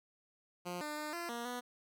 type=tone with pitch steps; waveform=10% pulse; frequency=177.3 / 299.8 / 302.1 / 343.1 / 236.3 / 245.6 Hz; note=F3 / D4 / D4 / F4 / A#3 / B3; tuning=+26 / +36 / +49 / -31 / +24 / -9 cents; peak=-31 dBFS; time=0.65-1.61 s; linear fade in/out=20 ms; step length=160 ms; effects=none